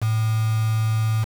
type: tone with quantisation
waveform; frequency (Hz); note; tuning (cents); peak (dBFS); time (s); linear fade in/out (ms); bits
sine; 110.3; A2; +5; -18; 0.01-1.25; 20; 5
effects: none